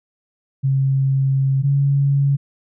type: tone pair in turn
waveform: sine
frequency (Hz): 135.2 / 139.81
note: C#3 / C#3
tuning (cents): -43 / +15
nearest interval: minor second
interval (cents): 58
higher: second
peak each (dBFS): -14 / -13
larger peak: second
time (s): 0.63-1.63 / 1.63-2.37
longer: first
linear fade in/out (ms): 20
effects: none